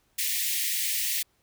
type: high-pass noise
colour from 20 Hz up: white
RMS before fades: -28 dBFS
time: 0.18-1.23 s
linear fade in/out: 10 ms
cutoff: 1800 Hz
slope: 96 dB/octave
effects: pink hiss -69 dBFS RMS until 1.42 s